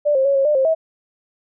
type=tone with pitch steps; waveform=sine; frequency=589 / 532 / 556 / 544 / 599 / 531 / 644 Hz; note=D5 / C5 / C#5 / C#5 / D5 / C5 / E5; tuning=+5 / +29 / +5 / -33 / +34 / +25 / -41 cents; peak=-13 dBFS; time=0.05-0.75 s; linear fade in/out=20 ms; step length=100 ms; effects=none